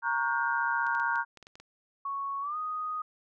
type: chord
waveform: sine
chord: G half-diminished seventh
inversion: first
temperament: equal with one note detuned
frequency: 932.3 / 1108.7 / 1432.9 / 1568 Hz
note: Bb5 / Db6 / F6 / G6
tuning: 0 / 0 / +44 / 0 cents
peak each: -30 / -35 / -31 / -32 dBFS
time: 0.02-1.25 s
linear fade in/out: 50 ms
type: clicks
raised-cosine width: 0.2 ms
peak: -32 dBFS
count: 9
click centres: 0.867 / 0.95 / 0.999 / 1.157 / 1.373 / 1.427 / 1.469 / 1.555 / 1.6 s
type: tone with pitch glide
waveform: sine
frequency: 1108.7 to 1244.5 Hz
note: C#6 to D#6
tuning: 0 to 0 cents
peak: -31 dBFS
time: 2.05-3.02 s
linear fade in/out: 5 ms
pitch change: +200 cents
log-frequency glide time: 2.41-2.57 s
effects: none